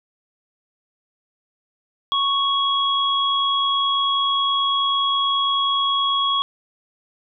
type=tone pair together; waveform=sine; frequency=1108.7 / 3322 Hz; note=C#6 / G#7; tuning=0 / 0 cents; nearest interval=octave + perfect fifth; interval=1900 cents; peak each=-20 dBFS; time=2.12-6.42 s; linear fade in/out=0 ms; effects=none